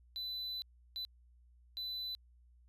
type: tone bursts at uneven times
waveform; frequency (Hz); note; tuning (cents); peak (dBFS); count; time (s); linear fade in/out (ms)
triangle; 4000; B7; +21; -37; 3; 0.16-0.62 / 0.96-1.05 / 1.77-2.15; 0
effects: added 60 Hz sine -61 dBFS peak until 2.68 s + resampled to 32000 Hz